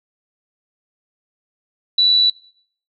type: tone with amplitude modulation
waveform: sine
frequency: 3951 Hz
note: B7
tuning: in tune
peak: -9 dBFS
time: 1.98-2.3 s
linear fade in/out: 5 ms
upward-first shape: sine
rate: 83.1 Hz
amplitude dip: 30%
effects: noise-tail reverb RT60 0.6 s tail -22 dB re dry